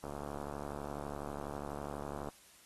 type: click train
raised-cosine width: 1 ms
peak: -28 dBFS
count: 163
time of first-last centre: 0.04-2.287 s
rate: 72.1 Hz
effects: white hiss -61 dBFS RMS until 2.65 s + AAC 32 kbps